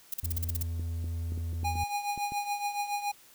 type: noise bursts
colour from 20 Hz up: violet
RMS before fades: -32 dBFS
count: 9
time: 0.12-0.628 s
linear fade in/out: 5 ms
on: 20 ms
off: 41 ms
type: tone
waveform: triangle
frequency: 83.6 Hz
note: E2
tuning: 25 cents sharp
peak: -29 dBFS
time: 0.23-1.84 s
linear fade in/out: 5 ms
type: clicks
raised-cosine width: 3 ms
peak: -30 dBFS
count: 9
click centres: 0.796 / 1.043 / 1.321 / 1.377 / 1.531 / 1.632 / 1.756 / 2.177 / 2.321 s
type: tone with tremolo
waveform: square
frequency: 819 Hz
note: G#5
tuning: 24 cents flat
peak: -28 dBFS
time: 1.64-3.12 s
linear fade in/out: 10 ms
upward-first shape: triangle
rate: 7.1 Hz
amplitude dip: 75%
effects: white hiss -57 dBFS RMS until 3.34 s